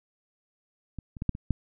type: clicks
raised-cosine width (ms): 5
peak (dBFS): -24 / -29 / -19 / -11 / -25 / -12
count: 6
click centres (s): 0.987 / 1.168 / 1.221 / 1.293 / 1.351 / 1.507
effects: none